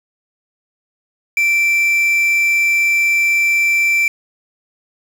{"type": "tone with quantisation", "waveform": "triangle", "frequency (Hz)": 2342, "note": "D7", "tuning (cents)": -5, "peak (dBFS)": -10, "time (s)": [1.37, 4.08], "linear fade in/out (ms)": 2, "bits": 5, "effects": []}